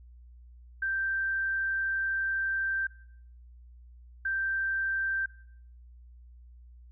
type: tone bursts at uneven times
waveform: sine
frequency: 1568 Hz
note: G6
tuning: in tune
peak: -27 dBFS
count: 2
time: 0.82-2.87 / 4.25-5.26 s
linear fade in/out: 5 ms
effects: noise-tail reverb RT60 0.6 s tail -19 dB re dry + added 60 Hz sine -49 dBFS peak until 6.91 s